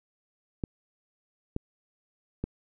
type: clicks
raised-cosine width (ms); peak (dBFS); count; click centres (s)
3; -17; 3; 0.638 / 1.564 / 2.44
effects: none